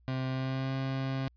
30% pulse tone with pitch glide, 130.6 to 133.58 Hz, C3 to C3, -3 to +36 cents, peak -28 dBFS, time 0.08-1.28 s, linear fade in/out 0 ms, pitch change +39 cents, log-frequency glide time 0.29-0.73 s, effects added 60 Hz sine -60 dBFS peak until 1.36 s + resampled to 11025 Hz

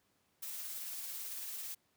blue noise with tremolo, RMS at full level -42 dBFS, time 0.42-1.75 s, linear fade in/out 10 ms, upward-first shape sine, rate 18 Hz, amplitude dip 25%, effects pink hiss -75 dBFS RMS until 1.96 s + high-pass 100 Hz 12 dB/octave

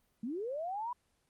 sine linear sweep, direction up, 207.7 to 1001 Hz, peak -35 dBFS, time 0.23-0.93 s, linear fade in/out 5 ms, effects pink hiss -75 dBFS RMS until 1.29 s + Opus 24 kbps

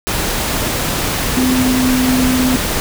sine tone in noise, 255.2 Hz, C4, 43 cents flat, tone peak -12 dBFS, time 1.37-2.56 s, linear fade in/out 0 ms, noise pink, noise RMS -18 dBFS, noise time 0.07-2.8 s, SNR +3 dB, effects none

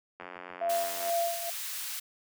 click train, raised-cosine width 0.5 ms, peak -26 dBFS, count 81, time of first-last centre 0.2-1.096 s, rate 89.3 Hz
sine tone with tremolo, 682 Hz, F5, 41 cents flat, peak -25 dBFS, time 0.61-1.5 s, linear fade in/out 5 ms, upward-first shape sine, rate 2.2 Hz, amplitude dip 80%
white high-pass noise, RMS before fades -37 dBFS, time 0.69-2 s, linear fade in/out 10 ms, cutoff 1400 Hz, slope 12 dB/octave
effects high-pass 300 Hz 12 dB/octave

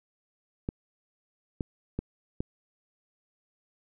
clicks, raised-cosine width 3 ms, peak -17 dBFS, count 4, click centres 0.689 / 1.608 / 1.99 / 2.405 s, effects none

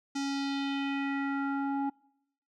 square tone with low-pass filter sweep, 277.2 Hz, C#4, in tune, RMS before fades -32 dBFS, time 0.15-1.9 s, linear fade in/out 10 ms, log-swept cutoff 6200 to 870 Hz, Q 2.5, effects noise-tail reverb RT60 0.8 s tail -26 dB re dry

